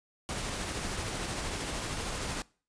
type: noise with tremolo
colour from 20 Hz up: pink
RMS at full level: -34 dBFS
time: 0.29-2.42 s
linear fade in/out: 0 ms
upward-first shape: triangle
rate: 13 Hz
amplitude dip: 30%
effects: noise-tail reverb RT60 0.4 s tail -23 dB re dry + resampled to 22050 Hz